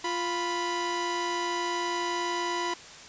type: tone pair together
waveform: sawtooth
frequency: 349.2 / 987.8 Hz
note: F4 / B5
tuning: 0 / 0 cents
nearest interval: octave + tritone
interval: 1800 cents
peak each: -28 / -26 dBFS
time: 0.04-2.74 s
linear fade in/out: 5 ms
effects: white hiss -46 dBFS RMS until 3.08 s + resampled to 16000 Hz